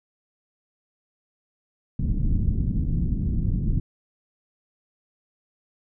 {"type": "low-pass noise", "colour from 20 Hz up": "pink", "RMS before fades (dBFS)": -23, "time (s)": [1.99, 3.8], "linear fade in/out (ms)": 5, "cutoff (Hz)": 220, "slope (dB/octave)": 24, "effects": []}